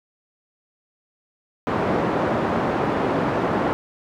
pink band-pass noise, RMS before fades -22 dBFS, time 1.67-3.73 s, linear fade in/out 0 ms, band 190 to 1100 Hz, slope 12 dB/octave, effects none

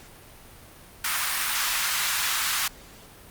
pink high-pass noise, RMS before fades -26 dBFS, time 1.04-2.68 s, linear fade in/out 5 ms, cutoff 1100 Hz, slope 24 dB/octave, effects pink hiss -48 dBFS RMS until 3.3 s + Opus 48 kbps

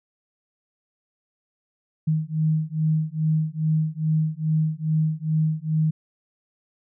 sine beating tone pair, 155.56 / 157.96 Hz, D#3 / D#3, 0 / +26 cents, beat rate 2.4 Hz, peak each -23 dBFS, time 2.07-5.91 s, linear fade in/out 10 ms, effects none

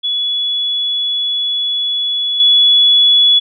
sine tone with level steps, 3400 Hz, G#7, 40 cents sharp, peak -14 / -6 dBFS, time 0.03-3.4 s, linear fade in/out 20 ms, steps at 2.4 s, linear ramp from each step 2 ms, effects none

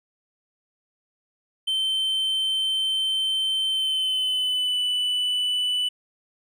triangle tone with pitch glide, 3097 to 2981 Hz, G7 to F#7, -22 to +12 cents, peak -20 dBFS, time 1.67-5.89 s, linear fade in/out 10 ms, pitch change -66 cents, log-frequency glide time 3.69-4.79 s, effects none

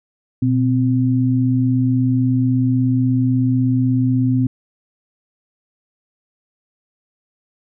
sine tone pair together, 121.81 / 258.1 Hz, B2 / C4, -23 / -23 cents, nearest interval octave + minor second, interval 1300 cents, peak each -16 dBFS, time 0.42-4.47 s, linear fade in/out 5 ms, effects none

